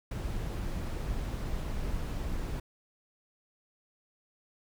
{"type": "noise", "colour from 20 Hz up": "brown", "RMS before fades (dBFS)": -34, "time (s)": [0.11, 2.6], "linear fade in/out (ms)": 5, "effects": []}